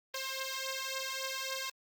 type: beating tone pair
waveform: 5% pulse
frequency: 529 / 532.6 Hz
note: C5 / C5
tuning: +19 / +31 cents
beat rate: 3.6 Hz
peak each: -27 dBFS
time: 0.14-1.7 s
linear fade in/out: 5 ms
effects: Opus 24 kbps